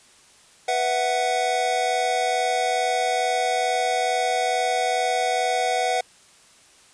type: chord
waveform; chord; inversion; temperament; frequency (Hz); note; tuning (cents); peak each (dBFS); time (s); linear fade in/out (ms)
square; B suspended fourth; none; just; 493.9 / 658.5 / 740.8; B4 / E5 / F#5; 0 / -2 / +2; -28 / -28 / -23; 0.68-6.01; 5
effects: white hiss -53 dBFS RMS until 6.93 s + resampled to 22050 Hz